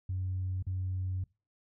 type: tone with dropouts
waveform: sine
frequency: 92.9 Hz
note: F#2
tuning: 7 cents sharp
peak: -30 dBFS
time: 0.09-1.24 s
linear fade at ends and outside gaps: 5 ms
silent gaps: 0.626-0.667 s
effects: noise-tail reverb RT60 0.3 s tail -24 dB re dry + tanh soft clip ceiling -27 dBFS